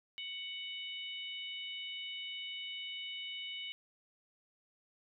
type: harmonic tone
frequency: 743 Hz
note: F#5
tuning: 7 cents sharp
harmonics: 3 / 4 / 5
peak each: -46 / -42 / -49 dBFS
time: 0.18-3.72 s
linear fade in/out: 0 ms
effects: none